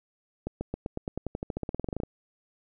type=accelerating click train; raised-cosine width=2 ms; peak=-18 dBFS; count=22; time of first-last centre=0.47-2.034 s; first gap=140 ms; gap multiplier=0.93; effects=none